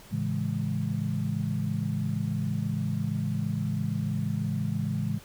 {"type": "chord", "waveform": "sine", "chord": "A major seventh", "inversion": "none", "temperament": "equal", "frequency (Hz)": [110, 138.59, 164.81, 207.7], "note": ["A2", "C#3", "E3", "G#3"], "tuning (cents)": [0, 0, 0, 0], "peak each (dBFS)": -32, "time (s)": [0.11, 5.19], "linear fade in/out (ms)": 20, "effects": ["pink hiss -51 dBFS RMS until 5.24 s"]}